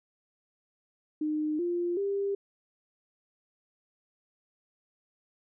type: tone with pitch steps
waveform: sine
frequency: 305.4 / 348.8 / 398.3 Hz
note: D#4 / F4 / G4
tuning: -32 / -2 / +28 cents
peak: -27 dBFS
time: 1.21-2.35 s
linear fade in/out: 5 ms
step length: 380 ms
effects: none